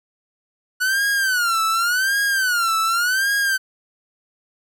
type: tone with vibrato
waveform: 45% pulse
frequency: 1467 Hz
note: F#6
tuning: 15 cents flat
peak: -17 dBFS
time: 0.8-3.58 s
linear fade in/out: 20 ms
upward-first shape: sine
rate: 0.88 Hz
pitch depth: 190 cents each way
effects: none